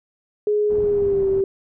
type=tone with pitch glide; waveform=sine; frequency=418.5 to 388.2 Hz; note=G#4 to G4; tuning=+13 to -17 cents; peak=-16 dBFS; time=0.47-1.44 s; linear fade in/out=2 ms; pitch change=-130 cents; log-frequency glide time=0.78-1.27 s
type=low-pass noise; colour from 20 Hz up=pink; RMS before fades=-34 dBFS; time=0.69-1.42 s; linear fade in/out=20 ms; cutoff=540 Hz; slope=12 dB/octave
effects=none